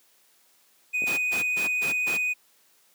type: tone with vibrato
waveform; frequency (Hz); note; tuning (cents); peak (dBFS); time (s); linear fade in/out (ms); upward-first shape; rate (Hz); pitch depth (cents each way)
triangle; 2489; D#7; 0; -22; 0.93-2.34; 20; triangle; 12; 9
type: clicks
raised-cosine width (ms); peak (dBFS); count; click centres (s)
2; -24; 2; 1.021 / 1.039
type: noise bursts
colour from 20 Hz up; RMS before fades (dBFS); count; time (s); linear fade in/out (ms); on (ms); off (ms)
pink; -33; 5; 1.06-2.18; 20; 120; 130
effects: white hiss -62 dBFS RMS until 2.94 s + high-pass 200 Hz 12 dB/octave